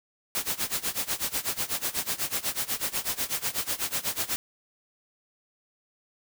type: noise with tremolo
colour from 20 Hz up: white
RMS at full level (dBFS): -27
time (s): 0.35-4.36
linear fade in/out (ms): 0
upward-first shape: sine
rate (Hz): 8.1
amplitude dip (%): 90
effects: none